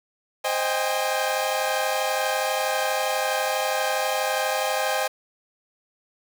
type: chord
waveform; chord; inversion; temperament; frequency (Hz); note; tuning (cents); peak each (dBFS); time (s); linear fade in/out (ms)
sawtooth; Ab major seventh; first; equal with one note detuned; 523.3 / 622.3 / 784 / 816.3; C5 / Eb5 / G5 / Ab5; 0 / 0 / 0 / -30; -24 / -24 / -26 / -24; 0.44-5.08; 10
effects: 7-bit